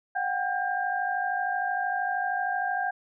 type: tone cluster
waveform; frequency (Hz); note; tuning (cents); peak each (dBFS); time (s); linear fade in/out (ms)
sine; 730 / 783 / 1598; F#5 / G5 / G6; -24 / -2 / +33; -30; 0.15-2.91; 10
effects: none